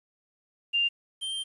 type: tone pair in turn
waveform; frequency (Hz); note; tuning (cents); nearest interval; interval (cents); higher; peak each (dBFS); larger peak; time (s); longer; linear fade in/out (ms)
sine / square; 2794 / 3153; F7 / G7; 0 / +9; major second; 209; second; -22 / -31; first; 0.73-0.89 / 1.21-1.44; second; 20
effects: resampled to 24000 Hz + 10-bit